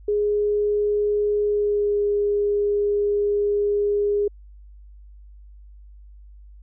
sine tone with pitch glide, 415.3 to 410.3 Hz, G#4 to G#4, 0 to -21 cents, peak -18 dBFS, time 0.08-4.28 s, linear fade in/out 5 ms, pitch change -21 cents, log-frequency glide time 1.45-2.03 s, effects added 50 Hz sine -42 dBFS peak until 6.62 s

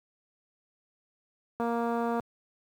click train, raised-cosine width 1 ms, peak -18 dBFS, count 141, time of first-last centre 1.6-2.198 s, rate 234 Hz, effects high-pass 80 Hz 12 dB/octave + 9-bit

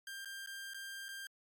sawtooth tone with dropouts, 1591 Hz, G6, 25 cents sharp, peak -40 dBFS, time 0.07-1.27 s, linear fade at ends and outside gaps 2 ms, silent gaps 0.248-0.256 / 0.462-0.472 / 0.736-0.744 / 1.084-1.088 s, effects MP3 96 kbps

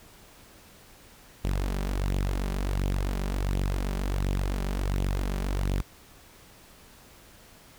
sawtooth tone with flanger, 47.57 Hz, F#1, 49 cents sharp, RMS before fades -28 dBFS, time 1.44-5.82 s, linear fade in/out 10 ms, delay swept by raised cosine 0.29 to 5.19 ms, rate 1.4 Hz, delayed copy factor +0.55, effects pink hiss -53 dBFS RMS until 7.78 s

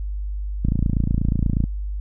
click train, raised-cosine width 5 ms, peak -8 dBFS, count 29, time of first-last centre 0.65-1.639 s, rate 28.3 Hz, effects added 50 Hz sine -24 dBFS peak until 2 s

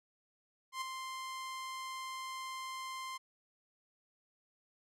sawtooth tone with ADSR envelope, 1047 Hz, C6, 1 cent sharp, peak -31 dBFS, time 0.72-3.18 s, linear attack 95 ms, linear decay 9 ms, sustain -6 dB, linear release 15 ms, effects low-pass 11000 Hz 12 dB/octave

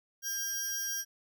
sawtooth tone pair together, 1600 / 5702 Hz, G6 / F8, +35 / +35 cents, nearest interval octave + minor seventh, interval 2200 cents, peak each -37 / -31 dBFS, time 0.22-1.05 s, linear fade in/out 50 ms, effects none

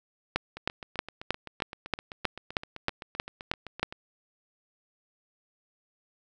two click trains, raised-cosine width 0.3 ms, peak -9 / -23 dBFS, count 12 / 27, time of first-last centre 0.36-3.83 / 0.57-3.925 s, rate 3.17 / 7.75 Hz, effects none

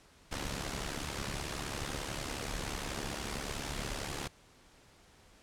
pink noise with amplitude modulation, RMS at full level -35 dBFS, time 0.31-4.28 s, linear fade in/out 10 ms, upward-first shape sine, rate 71 Hz, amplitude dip 70%, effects pink hiss -61 dBFS RMS until 5.42 s + low-pass 9000 Hz 12 dB/octave

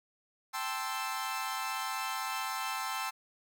sawtooth chord, A minor seventh, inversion third, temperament equal, 784 / 880 / 1046.5 / 1318.5 Hz, G5 / A5 / C6 / E6, 0 / 0 / 0 / 0 cents, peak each -37 / -36 / -35 / -35 dBFS, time 0.53-3.11 s, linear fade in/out 20 ms, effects none

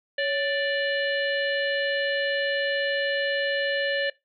harmonic tone with a mistuned harmonic, 587.3 Hz, D5, in tune, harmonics 1 / 3 / 4 / 5 / 6 / 7, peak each -26 / -27 / -41 / -33 / -42 / -39 dBFS, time 0.18-4.1 s, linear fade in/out 5 ms, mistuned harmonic 1, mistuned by -85 cents, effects noise-tail reverb RT60 0.2 s tail -21 dB re dry

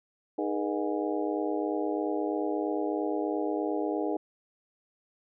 harmonic tone with a mistuned harmonic, 103.1 Hz, G#2, 12 cents flat, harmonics 3 / 4 / 5 / 6 / 7 / 8, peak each -31 / -33 / -35 / -37 / -38 / -39 dBFS, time 0.38-4.17 s, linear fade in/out 5 ms, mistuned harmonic 5, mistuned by -120 cents, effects none

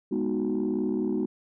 sine chord, G# minor seventh, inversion none, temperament equal with one note detuned, 207.7 / 246.1 / 311.1 / 370 Hz, G#3 / B3 / D#4 / F#4, 0 / -6 / 0 / 0 cents, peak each -29 dBFS, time 0.11-1.26 s, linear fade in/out 10 ms, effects tanh soft clip ceiling -19 dBFS

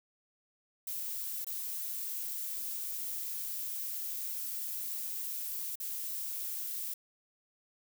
violet noise with dropouts, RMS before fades -38 dBFS, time 0.87-6.94 s, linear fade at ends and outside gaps 5 ms, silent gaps 1.446-1.467 / 5.756-5.8 s, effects none

